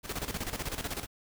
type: noise with tremolo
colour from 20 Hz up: pink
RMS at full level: -34 dBFS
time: 0.03-1.07 s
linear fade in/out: 50 ms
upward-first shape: square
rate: 16 Hz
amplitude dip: 70%
effects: none